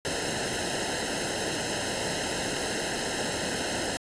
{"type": "noise with comb filter", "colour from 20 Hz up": "pink", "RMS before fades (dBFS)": -30, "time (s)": [0.05, 3.97], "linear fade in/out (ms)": 0, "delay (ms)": 0.86, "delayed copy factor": -1, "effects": ["resampled to 22050 Hz"]}